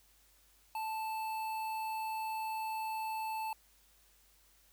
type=tone with notch filter; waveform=square; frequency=880 Hz; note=A5; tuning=in tune; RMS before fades=-38 dBFS; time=0.75-3.53 s; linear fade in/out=2 ms; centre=6100 Hz; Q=0.95; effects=added 50 Hz sine -70 dBFS peak until 4.72 s + white hiss -67 dBFS RMS until 4.72 s